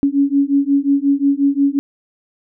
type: beating tone pair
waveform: sine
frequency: 277.2 / 282.8 Hz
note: C#4 / C#4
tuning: 0 / +35 cents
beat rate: 5.6 Hz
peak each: -15 dBFS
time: 0.03-1.79 s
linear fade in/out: 0 ms
effects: none